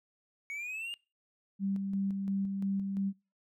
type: linear sweep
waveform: triangle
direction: up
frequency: 2217 to 2849 Hz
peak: -35 dBFS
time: 0.5-0.94 s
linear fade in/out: 0 ms
type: tone with tremolo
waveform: sine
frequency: 196 Hz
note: G3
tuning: in tune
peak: -29 dBFS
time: 1.59-3.13 s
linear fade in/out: 50 ms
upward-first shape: square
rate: 2.9 Hz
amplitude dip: 35%
effects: noise-tail reverb RT60 0.3 s tail -24 dB re dry